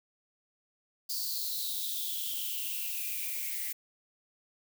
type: noise with high-pass filter sweep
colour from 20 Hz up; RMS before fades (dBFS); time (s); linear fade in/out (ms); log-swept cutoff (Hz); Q
violet; -35; 1.09-3.73; 10; 4700 to 2000; 9.1
effects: none